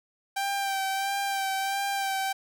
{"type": "tone with vibrato", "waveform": "sawtooth", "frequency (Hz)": 784, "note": "G5", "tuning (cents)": 0, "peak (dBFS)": -23, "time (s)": [0.36, 2.33], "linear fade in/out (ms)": 10, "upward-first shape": "sine", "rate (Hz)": 1.5, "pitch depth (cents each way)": 26, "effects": []}